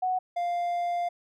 sine / triangle tone pair in turn, 740 / 698.5 Hz, F#5 / F5, 0 / 0 cents, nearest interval minor second, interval 100 cents, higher first, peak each -24 dBFS, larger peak neither, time 0.02-0.19 / 0.36-1.09 s, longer second, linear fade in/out 10 ms, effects none

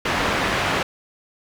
white low-pass noise, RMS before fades -22 dBFS, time 0.05-0.83 s, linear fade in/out 5 ms, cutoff 2000 Hz, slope 12 dB/octave, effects none

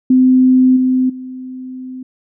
sine tone with level steps, 256.8 Hz, C4, 32 cents flat, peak -6 / -10 / -25 dBFS, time 0.1-2.03 s, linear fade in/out 5 ms, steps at 0.76 / 1.09 s, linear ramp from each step 10 ms, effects none

